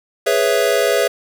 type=chord; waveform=square; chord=C# minor seventh; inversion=second; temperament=equal; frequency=415.3 / 493.9 / 554.4 / 659.3 Hz; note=G#4 / B4 / C#5 / E5; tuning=0 / 0 / 0 / 0 cents; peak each=-20 dBFS; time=0.26-1.08 s; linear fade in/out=10 ms; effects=none